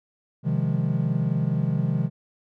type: chord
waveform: triangle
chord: F minor seventh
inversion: second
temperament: equal with one note detuned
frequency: 130.81 / 155.56 / 174.61 / 206.1 Hz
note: C3 / Eb3 / F3 / Ab3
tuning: 0 / 0 / 0 / -13 cents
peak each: -24 / -23 / -26 / -28 dBFS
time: 0.43-2.1 s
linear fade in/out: 50 ms
effects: none